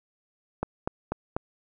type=click train; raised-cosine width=1 ms; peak=-13 dBFS; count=4; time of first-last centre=0.63-1.365 s; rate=4.08 Hz; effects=none